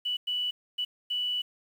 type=tone bursts at uneven times; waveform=sine; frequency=2960 Hz; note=F#7; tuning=in tune; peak=-27 dBFS; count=4; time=0.05-0.17 / 0.27-0.51 / 0.78-0.85 / 1.1-1.42 s; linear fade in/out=10 ms; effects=9-bit